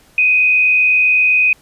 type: tone with frequency modulation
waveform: sine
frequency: 2500 Hz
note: D#7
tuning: 8 cents sharp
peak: -9 dBFS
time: 0.18-1.53 s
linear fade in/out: 2 ms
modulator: 67.8 Hz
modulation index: 0.63
effects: pink hiss -50 dBFS RMS until 1.61 s + resampled to 32000 Hz